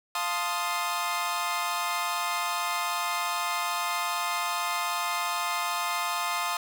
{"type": "chord", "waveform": "sawtooth", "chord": "F dominant seventh", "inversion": "none", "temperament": "equal", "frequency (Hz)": [698.5, 880, 1046.5, 1244.5], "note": ["F5", "A5", "C6", "Eb6"], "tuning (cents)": [0, 0, 0, 0], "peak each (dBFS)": [-31, -31, -28, -28], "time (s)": [0.15, 6.57], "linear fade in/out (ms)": 2, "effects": []}